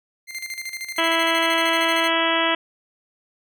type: tone with tremolo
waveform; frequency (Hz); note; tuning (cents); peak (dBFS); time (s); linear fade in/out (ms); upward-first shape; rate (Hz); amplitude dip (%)
sawtooth; 2093; C7; 0; -24; 0.27-2.11; 50; square; 13; 65
type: harmonic tone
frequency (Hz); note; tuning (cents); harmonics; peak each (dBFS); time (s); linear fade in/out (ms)
329.6; E4; 0; 1 / 2 / 3 / 4 / 5 / 6 / 7 / 8 / 9 / 10; -27 / -25 / -25 / -27 / -28 / -26 / -31 / -29 / -28 / -27; 0.98-2.55; 5
effects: none